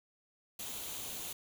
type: noise with comb filter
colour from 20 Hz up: white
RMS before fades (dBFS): -42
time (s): 0.59-1.33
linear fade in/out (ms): 5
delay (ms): 0.29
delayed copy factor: +0.5
effects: none